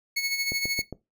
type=tone with tremolo; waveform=25% pulse; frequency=2200 Hz; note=C#7; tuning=14 cents flat; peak=-20 dBFS; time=0.16-0.82 s; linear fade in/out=10 ms; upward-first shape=sine; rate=13 Hz; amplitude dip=55%
type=click train; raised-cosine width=2 ms; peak=-21 dBFS; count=4; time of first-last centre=0.52-0.927 s; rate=7.38 Hz
effects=noise-tail reverb RT60 0.2 s tail -17 dB re dry